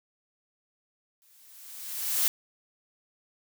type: noise with exponential growth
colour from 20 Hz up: blue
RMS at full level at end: -23 dBFS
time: 1.22-2.28 s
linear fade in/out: 0 ms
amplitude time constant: 230 ms
effects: none